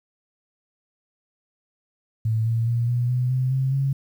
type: tone with pitch steps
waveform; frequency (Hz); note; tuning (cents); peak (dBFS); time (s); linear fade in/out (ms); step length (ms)
sine; 111.2 / 114.52 / 117.95 / 121.47 / 125.11 / 128.85 / 132.7 / 136.67; A2 / A#2 / A#2 / B2 / B2 / C3 / C3 / C#3; +19 / -30 / +21 / -28 / +23 / -26 / +25 / -24; -19; 2.25-3.93; 5; 210
effects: 9-bit